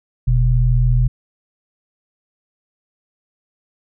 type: tone pair together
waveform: sine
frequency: 42.95 / 123.47 Hz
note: F1 / B2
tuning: -28 / 0 cents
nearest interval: octave + tritone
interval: 1828 cents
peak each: -14 dBFS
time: 0.27-1.08 s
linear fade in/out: 10 ms
effects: none